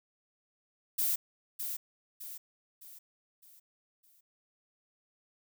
violet noise with echo, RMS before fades -30 dBFS, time 0.98-1.16 s, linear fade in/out 10 ms, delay 610 ms, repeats 5, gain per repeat -7 dB, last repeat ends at 4.21 s, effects none

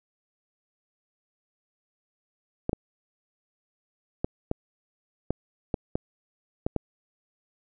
clicks, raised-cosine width 2 ms, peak -12 dBFS, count 9, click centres 2.694 / 2.731 / 4.245 / 4.514 / 5.306 / 5.742 / 5.955 / 6.665 / 6.763 s, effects none

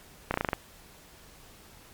slowing click train, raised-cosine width 0.5 ms, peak -11 dBFS, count 7, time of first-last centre 0.31-0.532 s, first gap 31 ms, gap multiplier 1.07, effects pink hiss -53 dBFS RMS until 1.93 s + MP3 96 kbps

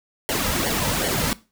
pink noise with flanger, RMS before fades -23 dBFS, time 0.29-1.33 s, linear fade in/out 0 ms, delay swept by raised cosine 0.79 to 2.79 ms, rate 2.6 Hz, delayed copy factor -0.7, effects noise-tail reverb RT60 0.3 s tail -19 dB re dry

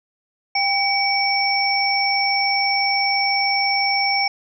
sine tone cluster, 793 / 2273 / 5430 Hz, G5 / C#7 / F8, +20 / +43 / -50 cents, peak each -21 dBFS, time 0.55-4.28 s, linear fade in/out 5 ms, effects none

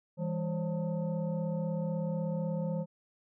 sine tone with frequency modulation, 164.4 Hz, E3, 4 cents flat, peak -30 dBFS, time 0.17-2.86 s, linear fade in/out 50 ms, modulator 365 Hz, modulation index 1, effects none

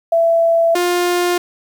sine / sawtooth tone pair in turn, 667 / 353.3 Hz, E5 / F4, +20 / +20 cents, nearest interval major seventh, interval 1100 cents, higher first, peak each -10 dBFS, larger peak neither, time 0.12-0.75 / 0.75-1.38 s, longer neither, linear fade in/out 5 ms, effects 8-bit

